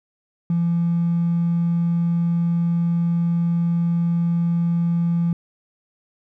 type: tone with hard clipping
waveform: triangle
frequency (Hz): 170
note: F3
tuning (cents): -46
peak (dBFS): -17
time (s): 0.5-5.33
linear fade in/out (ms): 2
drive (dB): 3
effects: none